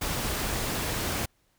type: noise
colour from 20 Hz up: pink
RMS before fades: -30 dBFS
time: 0.01-1.26 s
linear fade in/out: 10 ms
effects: pink hiss -69 dBFS RMS until 1.58 s